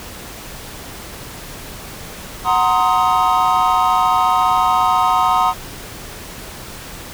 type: chord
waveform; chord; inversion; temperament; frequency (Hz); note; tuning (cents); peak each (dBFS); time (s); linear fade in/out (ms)
triangle; C half-diminished seventh; second; equal with one note detuned; 740 / 932.3 / 1046.5 / 1255.3; Gb5 / Bb5 / C6 / Eb6; 0 / 0 / 0 / +15; -16; 2.44-5.54; 50
effects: pink hiss -33 dBFS RMS until 7.13 s